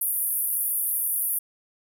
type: band-pass noise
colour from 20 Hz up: white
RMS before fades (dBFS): -26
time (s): 0.01-1.39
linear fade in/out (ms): 5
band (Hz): 9700 to 15000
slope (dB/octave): 96
effects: none